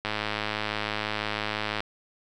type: click train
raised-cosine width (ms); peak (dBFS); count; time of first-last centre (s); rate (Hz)
0.3; -12; 187; 0.05-1.805; 106
effects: none